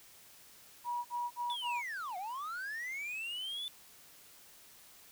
sine tone bursts, 963 Hz, B5, 44 cents flat, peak -33 dBFS, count 4, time 0.84-1.827 s, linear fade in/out 50 ms, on 210 ms, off 49 ms
triangle linear two-way sweep, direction down then up, 3533 to 698.5 to 3533 Hz, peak -36 dBFS, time 1.5-3.68 s, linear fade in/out 0 ms, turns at 2.17 s
effects tanh soft clip ceiling -25 dBFS + white hiss -58 dBFS RMS until 5.11 s

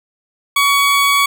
20% pulse tone, 1126 Hz, C#6, 27 cents sharp, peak -6 dBFS, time 0.56-1.26 s, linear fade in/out 5 ms, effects none

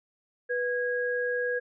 sine tone pair together, 491.3 / 1645 Hz, B4 / G#6, -9 / -17 cents, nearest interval octave + major sixth, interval 2092 cents, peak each -28 / -30 dBFS, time 0.49-1.6 s, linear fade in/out 20 ms, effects none

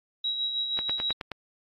sine tone with tremolo, 3859 Hz, B7, 41 cents flat, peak -25 dBFS, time 0.24-1.13 s, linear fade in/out 5 ms, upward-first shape sine, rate 6.3 Hz, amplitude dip 45%
click train, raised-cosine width 0.3 ms, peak -17 dBFS, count 6, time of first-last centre 0.79-1.317 s, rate 9.49 Hz
effects AAC 32 kbps

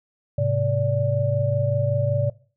sine tone cluster, 107.4 / 132.7 / 579 Hz, A2 / C3 / D5, -41 / +25 / -25 cents, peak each -23 dBFS, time 0.38-2.3 s, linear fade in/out 5 ms, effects noise-tail reverb RT60 0.4 s tail -20 dB re dry

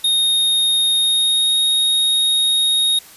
square tone with pitch glide, 3709 to 3737 Hz, A#7 to A#7, -9 to +4 cents, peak -14 dBFS, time 0.04-2.99 s, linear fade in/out 5 ms, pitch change +13 cents, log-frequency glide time 0.92-1.57 s, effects white hiss -42 dBFS RMS until 3.16 s + resampled to 32000 Hz

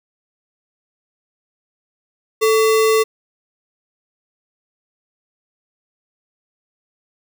sine tone with sample-and-hold, 440 Hz, A4, in tune, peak -11 dBFS, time 2.41-3.04 s, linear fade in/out 20 ms, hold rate 1575 Hz, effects none

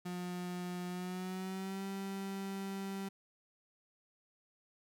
35% pulse tone with pitch glide, 178.7 to 194.87 Hz, F3 to G3, +40 to -10 cents, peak -37 dBFS, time 0.05-3.09 s, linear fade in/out 10 ms, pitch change +150 cents, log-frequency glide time 0.88-1.85 s, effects none

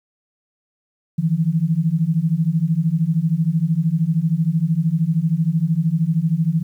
sine beating tone pair, 155.56 / 168.56 Hz, D#3 / E3, 0 / +39 cents, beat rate 13 Hz, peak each -19 / -18 dBFS, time 1.18-6.63 s, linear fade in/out 10 ms, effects 9-bit

